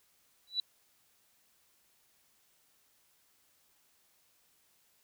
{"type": "tone with exponential growth", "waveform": "sine", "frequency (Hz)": 3951, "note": "B7", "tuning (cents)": 0, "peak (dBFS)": -25, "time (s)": [0.47, 0.6], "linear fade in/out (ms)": 2, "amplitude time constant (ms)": 27, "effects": ["white hiss -70 dBFS RMS until 5.03 s"]}